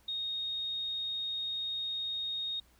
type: tone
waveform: sine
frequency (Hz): 3721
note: A#7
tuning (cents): -4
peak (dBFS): -33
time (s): 0.08-2.6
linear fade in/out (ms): 5
effects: added 60 Hz sine -66 dBFS peak until 2.79 s + pink hiss -66 dBFS RMS until 2.79 s